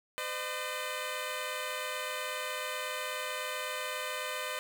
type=tone pair together; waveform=10% pulse; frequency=509 / 605.3 Hz; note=C5 / D#5; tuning=-48 / -48 cents; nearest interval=minor third; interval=300 cents; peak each=-29 / -29 dBFS; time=0.18-4.59 s; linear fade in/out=0 ms; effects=none